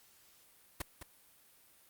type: noise with echo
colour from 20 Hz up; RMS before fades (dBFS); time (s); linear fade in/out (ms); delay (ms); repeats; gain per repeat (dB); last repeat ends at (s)
pink; -37; 0.8-0.82; 5; 210; 1; -9; 1.03
effects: white hiss -64 dBFS RMS until 1.89 s + Opus 48 kbps